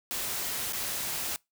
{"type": "noise with dropouts", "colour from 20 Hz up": "white", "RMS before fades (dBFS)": -33, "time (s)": [0.11, 1.36], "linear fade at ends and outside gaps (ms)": 0, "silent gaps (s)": [0.724, 0.732], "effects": ["noise-tail reverb RT60 0.2 s tail -24 dB re dry"]}